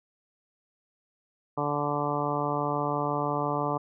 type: harmonic tone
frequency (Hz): 145.9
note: D3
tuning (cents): -11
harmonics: 1 / 2 / 3 / 4 / 5 / 6 / 7 / 8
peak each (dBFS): -34 / -34 / -34 / -34 / -34 / -34 / -34 / -34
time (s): 1.57-3.78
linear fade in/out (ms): 10
effects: none